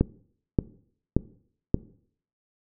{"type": "click train", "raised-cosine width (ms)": 3, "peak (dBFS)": -6, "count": 4, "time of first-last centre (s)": [0.01, 1.744], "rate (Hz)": 1.73, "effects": ["noise-tail reverb RT60 0.6 s tail -20 dB re dry"]}